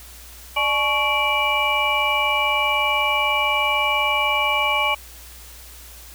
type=tone cluster; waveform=sine; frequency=596 / 855 / 1114 / 2336 / 2910 Hz; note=D5 / A5 / C#6 / D7 / F#7; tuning=+25 / -50 / +8 / -10 / -29 cents; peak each=-28 / -24 / -24 / -21 / -25 dBFS; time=0.56-4.95 s; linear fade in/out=10 ms; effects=added 60 Hz sine -43 dBFS peak until 6.14 s + white hiss -43 dBFS RMS until 6.14 s